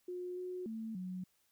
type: tone with pitch steps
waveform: sine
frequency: 359.7 / 364.2 / 222.7 / 183.9 Hz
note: F#4 / F#4 / A3 / F#3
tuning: -49 / -27 / +21 / -10 cents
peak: -39 dBFS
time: 0.08-1.24 s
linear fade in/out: 5 ms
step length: 290 ms
effects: white hiss -75 dBFS RMS until 1.51 s

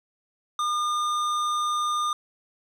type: tone with hard clipping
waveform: sine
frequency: 1211 Hz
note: D#6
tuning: 47 cents flat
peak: -25 dBFS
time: 0.59-2.13 s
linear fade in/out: 2 ms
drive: 12 dB
effects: none

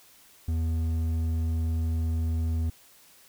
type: tone with hard clipping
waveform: sine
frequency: 81.4 Hz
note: E2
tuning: 21 cents flat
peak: -26 dBFS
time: 0.48-2.7 s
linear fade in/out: 5 ms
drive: 6 dB
effects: white hiss -56 dBFS RMS until 3.28 s

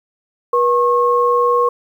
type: tone pair together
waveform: sine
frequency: 483.5 / 1085.4 Hz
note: B4 / C#6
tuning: -37 / -37 cents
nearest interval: octave + major second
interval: 1400 cents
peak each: -14 dBFS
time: 0.53-1.69 s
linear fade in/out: 5 ms
effects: 8-bit

